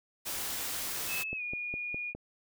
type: noise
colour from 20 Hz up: white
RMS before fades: -36 dBFS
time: 0.25-1.24 s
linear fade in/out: 20 ms
type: tone with pitch glide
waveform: sine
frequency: 2600 to 2440 Hz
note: E7 to D#7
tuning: -24 to -34 cents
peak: -34 dBFS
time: 1.07-2.14 s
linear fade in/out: 50 ms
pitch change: -110 cents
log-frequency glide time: 1.35-1.42 s
type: click train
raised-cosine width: 2 ms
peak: -27 dBFS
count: 5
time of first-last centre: 1.33-2.15 s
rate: 4.88 Hz
effects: none